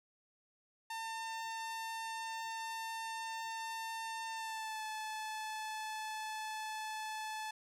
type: tone with pitch glide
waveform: sawtooth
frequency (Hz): 901 to 867.3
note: A5 to A5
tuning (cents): +41 to -25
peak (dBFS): -36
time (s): 0.9-7.51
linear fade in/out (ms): 5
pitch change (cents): -66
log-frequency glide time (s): 4.32-4.84
effects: low-pass 11000 Hz 12 dB/octave